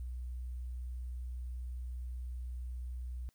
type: tone with sample-and-hold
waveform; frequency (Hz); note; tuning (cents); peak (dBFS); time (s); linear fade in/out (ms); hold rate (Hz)
sine; 61.74; B1; 0; -38; 0-3.29; 0; 8820
effects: white hiss -75 dBFS RMS until 3.34 s